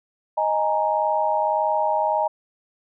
sine chord, D# suspended fourth, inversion none, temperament equal, 622.3 / 830.6 / 932.3 Hz, D#5 / G#5 / A#5, 0 / 0 / 0 cents, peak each -23 dBFS, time 0.37-2.28 s, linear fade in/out 10 ms, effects none

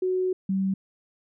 sine tone pair in turn, 370 / 192.3 Hz, F#4 / G3, 0 / -33 cents, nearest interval major seventh, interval 1133 cents, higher first, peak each -22 dBFS, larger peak neither, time 0.02-0.33 / 0.49-0.74 s, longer first, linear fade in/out 5 ms, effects none

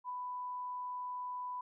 sine tone with ADSR envelope, 994 Hz, B5, 11 cents sharp, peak -36 dBFS, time 0.04-1.61 s, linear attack 53 ms, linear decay 7 ms, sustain -2 dB, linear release 4 ms, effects none

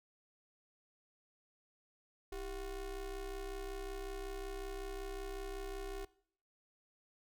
square ring-modulated tone, 180.3 Hz, F#3, 45 cents flat, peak -39 dBFS, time 2.32-6.05 s, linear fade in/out 5 ms, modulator 213 Hz, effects noise-tail reverb RT60 0.6 s tail -21 dB re dry

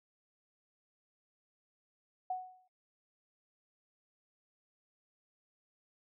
sine tone with exponential decay, 740 Hz, F#5, in tune, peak -31 dBFS, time 2.3-2.68 s, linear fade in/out 5 ms, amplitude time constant 82 ms, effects noise-tail reverb RT60 0.1 s tail -19 dB re dry

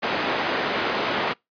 pink band-pass noise, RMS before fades -25 dBFS, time 0.02-1.34 s, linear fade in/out 20 ms, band 330 to 3000 Hz, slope 12 dB/octave, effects noise-tail reverb RT60 0.2 s tail -26 dB re dry + resampled to 11025 Hz

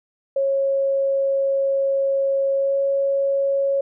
sine tone with pitch glide, 547 to 551.8 Hz, C#5 to C#5, -23 to -8 cents, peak -17 dBFS, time 0.36-3.81 s, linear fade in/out 5 ms, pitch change +15 cents, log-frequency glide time 2.54-2.77 s, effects none

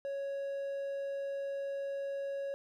triangle tone, 554.4 Hz, C#5, in tune, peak -33 dBFS, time 0.05-2.54 s, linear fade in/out 0 ms, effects none

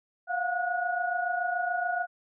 sine tone cluster, 697 / 724 / 1456 Hz, F5 / F#5 / F#6, -4 / -38 / -28 cents, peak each -31 dBFS, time 0.27-2.07 s, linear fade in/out 50 ms, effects none

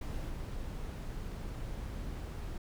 brown noise with level steps, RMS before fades -38 / -40 dBFS, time 0.01-2.58 s, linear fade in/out 5 ms, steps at 0.29 s, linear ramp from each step 10 ms, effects none

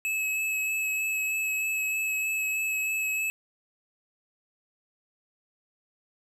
square tone with vibrato, 2585 Hz, E7, 34 cents flat, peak -27 dBFS, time 0.05-3.3 s, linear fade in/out 0 ms, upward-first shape sine, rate 3.2 Hz, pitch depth 12 cents each way, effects none

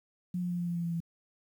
sine tone with pitch steps, 179 / 177.35 / 175.72 / 174.11 / 172.5 / 170.92 / 169.34 / 167.79 Hz, F3 / F3 / F3 / F3 / F3 / F3 / E3 / E3, +43 / +27 / +11 / -5 / -21 / -37 / +47 / +31 cents, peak -30 dBFS, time 0.34-1.004 s, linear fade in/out 5 ms, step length 83 ms, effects 10-bit

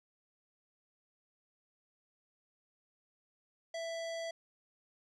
square tone with low-pass filter, 662 Hz, E5, 7 cents sharp, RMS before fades -40 dBFS, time 3.74-4.31 s, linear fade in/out 5 ms, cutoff 5900 Hz, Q 1.3, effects none

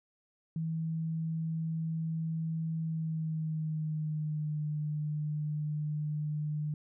sine tone with pitch glide, 161.6 to 150.78 Hz, E3 to D3, -34 to +46 cents, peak -31 dBFS, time 0.56-6.74 s, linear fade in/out 2 ms, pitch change -120 cents, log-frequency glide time 2.8-4.63 s, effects none

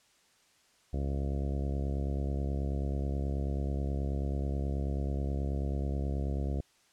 harmonic tone, 69.3 Hz, C#2, in tune, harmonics 1 / 2 / 3 / 4 / 5 / 6 / 7 / 8 / 9 / 10, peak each -31 / -37 / -41 / -43 / -45 / -47 / -48 / -49 / -50 / -51 dBFS, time 0.93-6.61 s, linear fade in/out 5 ms, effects white hiss -66 dBFS RMS until 6.92 s + low-pass 8000 Hz 12 dB/octave

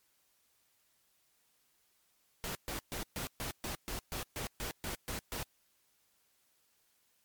pink noise bursts, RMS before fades -39 dBFS, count 13, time 2.44-5.43 s, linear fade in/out 0 ms, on 110 ms, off 130 ms, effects white hiss -73 dBFS RMS until 7.24 s + MP3 96 kbps

